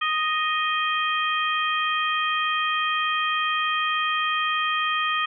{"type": "harmonic tone with a mistuned harmonic", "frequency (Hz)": 622, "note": "D#5", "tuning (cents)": -1, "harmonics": [2, 3, 4, 5], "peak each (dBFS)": [-24, -28, -29, -29], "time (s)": [0.01, 5.26], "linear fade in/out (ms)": 10, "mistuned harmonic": 5, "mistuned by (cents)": 34, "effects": []}